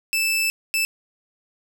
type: tone bursts at uneven times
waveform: sawtooth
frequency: 2637 Hz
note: E7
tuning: in tune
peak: -16 dBFS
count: 2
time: 0.13-0.5 / 0.74-0.85 s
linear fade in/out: 0 ms
effects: none